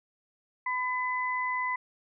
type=tone pair together; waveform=sine; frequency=1005.5 / 2011 Hz; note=B5 / B6; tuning=+31 / +31 cents; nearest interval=octave; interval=1200 cents; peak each=-30 / -31 dBFS; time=0.66-1.76 s; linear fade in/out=5 ms; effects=none